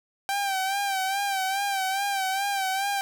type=tone with vibrato; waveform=sawtooth; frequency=781 Hz; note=G5; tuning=7 cents flat; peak=-21 dBFS; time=0.29-3.01 s; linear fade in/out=0 ms; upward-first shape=sine; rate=2.4 Hz; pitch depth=57 cents each way; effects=none